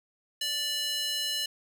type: tone with high-pass filter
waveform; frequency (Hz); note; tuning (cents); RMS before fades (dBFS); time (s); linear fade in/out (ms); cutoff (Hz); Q
square; 587.3; D5; 0; -31; 0.41-1.46; 5; 3300; 2.6
effects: none